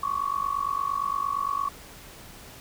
sine tone with amplitude modulation, 1122 Hz, C#6, 21 cents sharp, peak -21 dBFS, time 0.03-1.69 s, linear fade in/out 5 ms, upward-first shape sine, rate 48.7 Hz, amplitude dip 90%, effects pink hiss -46 dBFS RMS until 2.6 s

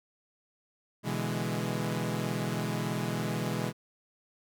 sawtooth chord, E dominant seventh, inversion second, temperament equal, 123.47 / 146.83 / 164.81 / 207.7 Hz, B2 / D3 / E3 / G#3, 0 / 0 / 0 / 0 cents, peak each -31 / -35 / -31 / -31 dBFS, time 1.03-3.73 s, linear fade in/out 50 ms, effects none

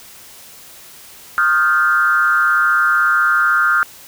sine tone with frequency modulation, 1396.9 Hz, F6, in tune, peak -11 dBFS, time 1.38-3.83 s, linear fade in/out 0 ms, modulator 156 Hz, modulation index 1, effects white hiss -40 dBFS RMS until 4.07 s

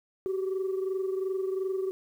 sine tone pair together, 378.3 / 401.1 Hz, F#4 / G4, +38 / +40 cents, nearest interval minor second, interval 102 cents, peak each -27 / -34 dBFS, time 0.26-1.91 s, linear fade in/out 0 ms, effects tanh soft clip ceiling -24 dBFS + 10-bit

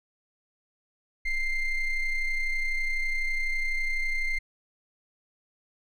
triangle ring-modulated tone, 1056 Hz, C6, 16 cents sharp, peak -20 dBFS, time 1.25-4.39 s, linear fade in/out 10 ms, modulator 1040 Hz, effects none

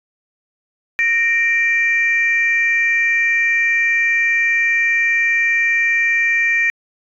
sine tone pair together, 1850 / 2355 Hz, A#6 / D7, -14 / +4 cents, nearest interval major third, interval 418 cents, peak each -15 dBFS, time 0.99-6.7 s, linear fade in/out 0 ms, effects tanh soft clip ceiling -6 dBFS

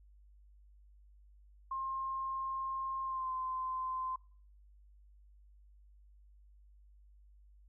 sine tone with pitch glide, 1064 to 1035.5 Hz, C6 to C6, +29 to -18 cents, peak -35 dBFS, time 1.71-4.16 s, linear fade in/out 5 ms, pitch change -47 cents, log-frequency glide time 3.03-3.31 s, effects noise-tail reverb RT60 0.5 s tail -23 dB re dry + added 50 Hz sine -58 dBFS peak until 7.68 s

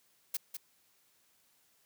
blue noise with echo, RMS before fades -34 dBFS, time 0.34-0.37 s, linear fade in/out 5 ms, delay 200 ms, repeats 1, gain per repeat -7 dB, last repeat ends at 0.57 s, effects white hiss -70 dBFS RMS until 1.85 s + high-pass 60 Hz 12 dB/octave

